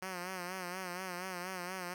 5% pulse tone with vibrato, 182.3 Hz, F#3, 25 cents flat, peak -28 dBFS, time 0.02-1.94 s, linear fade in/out 2 ms, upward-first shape sine, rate 4.2 Hz, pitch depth 70 cents each way, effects none

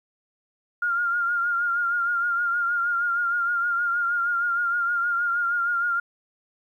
sine tone with vibrato, 1405 Hz, F6, 10 cents sharp, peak -21 dBFS, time 0.82-6 s, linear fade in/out 5 ms, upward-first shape triangle, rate 6.4 Hz, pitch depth 47 cents each way, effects 10-bit

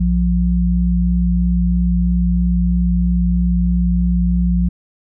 sine tone pair together, 60.06 / 177.1 Hz, B1 / F3, -48 / +24 cents, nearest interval octave + perfect fifth, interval 1872 cents, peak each -15 dBFS, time 0-4.69 s, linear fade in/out 10 ms, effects none

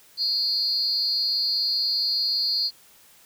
sine tone cluster, 4210 / 4435 / 4757 Hz, C8 / C#8 / D8, +10 / 0 / +21 cents, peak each -25 dBFS, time 0.17-2.71 s, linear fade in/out 50 ms, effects tanh soft clip ceiling -15 dBFS + white hiss -54 dBFS RMS until 3.25 s

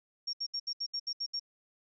sine tone bursts, 5540 Hz, F8, 15 cents flat, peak -32 dBFS, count 9, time 0.27-1.397 s, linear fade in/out 10 ms, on 63 ms, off 70 ms, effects none

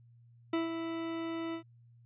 40% pulse tone with ADSR envelope, 329.6 Hz, E4, in tune, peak -27 dBFS, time 0.53-1.63 s, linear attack 5 ms, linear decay 150 ms, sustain -7 dB, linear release 91 ms, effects added 118 Hz sine -57 dBFS peak until 2.05 s + resampled to 8000 Hz

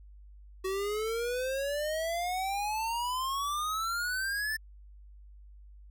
square exponential sweep, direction up, 374.4 to 1780 Hz, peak -31 dBFS, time 0.64-4.57 s, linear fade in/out 10 ms, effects added 50 Hz sine -49 dBFS peak until 5.9 s

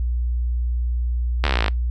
slowing click train, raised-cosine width 0.3 ms, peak -4 dBFS, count 16, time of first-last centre 1.44-1.682 s, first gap 13 ms, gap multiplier 1.03, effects noise-tail reverb RT60 0.2 s tail -26 dB re dry + added 60 Hz sine -19 dBFS peak until 1.9 s

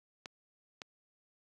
clicks, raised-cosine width 0.2 ms, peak -25 dBFS, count 2, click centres 0.258 / 0.818 s, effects high-pass 100 Hz 12 dB/octave + 11-bit

